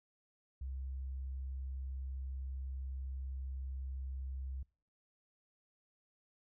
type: tone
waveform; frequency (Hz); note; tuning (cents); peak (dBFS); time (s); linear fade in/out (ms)
sine; 66.1; C2; +18; -39; 0.61-4.63; 5
effects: noise-tail reverb RT60 0.5 s tail -26 dB re dry